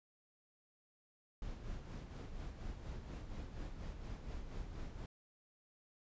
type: noise with tremolo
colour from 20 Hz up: brown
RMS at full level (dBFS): -44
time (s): 1.42-5.06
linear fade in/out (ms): 2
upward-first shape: sine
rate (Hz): 4.2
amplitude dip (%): 50
effects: resampled to 16000 Hz